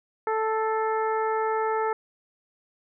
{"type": "harmonic tone with a mistuned harmonic", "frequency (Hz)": 440, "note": "A4", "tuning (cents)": 0, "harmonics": [1, 2, 3, 4, 5], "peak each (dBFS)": [-26, -27, -31, -37, -43], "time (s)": [0.27, 1.93], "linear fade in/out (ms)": 2, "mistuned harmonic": 5, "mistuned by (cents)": -50, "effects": []}